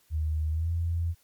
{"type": "tone with pitch glide", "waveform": "sine", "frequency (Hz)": [77.78, 84.33], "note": ["D#2", "E2"], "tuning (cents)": [0, 40], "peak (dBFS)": -25, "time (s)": [0.1, 1.15], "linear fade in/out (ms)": 50, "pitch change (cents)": 140, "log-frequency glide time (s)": [0.51, 0.7], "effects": ["white hiss -65 dBFS RMS until 1.23 s", "MP3 96 kbps"]}